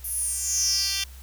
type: tone with high-pass filter sweep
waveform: 10% pulse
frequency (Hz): 392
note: G4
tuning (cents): 0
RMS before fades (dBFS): -26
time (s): 0.04-1.04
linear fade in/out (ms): 5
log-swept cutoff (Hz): 12000 to 3600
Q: 6.3
effects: added 65 Hz sine -41 dBFS peak until 1.22 s + white hiss -51 dBFS RMS until 1.22 s